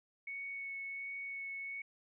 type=tone with vibrato; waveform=sine; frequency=2216 Hz; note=C#7; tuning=1 cent flat; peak=-40 dBFS; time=0.27-1.82 s; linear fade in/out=5 ms; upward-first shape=sine; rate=1.4 Hz; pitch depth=9 cents each way; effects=none